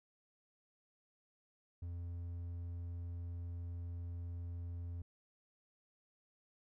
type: tone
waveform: triangle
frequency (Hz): 86.3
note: F2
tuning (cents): -20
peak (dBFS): -39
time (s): 1.82-5.02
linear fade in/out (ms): 5
effects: none